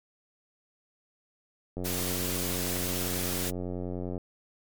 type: click train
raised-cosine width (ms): 2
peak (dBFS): -22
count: 218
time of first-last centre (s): 1.77-4.178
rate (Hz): 90.1
type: noise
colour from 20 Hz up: white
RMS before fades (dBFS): -33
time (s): 1.84-3.51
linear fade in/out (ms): 20
effects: MP3 96 kbps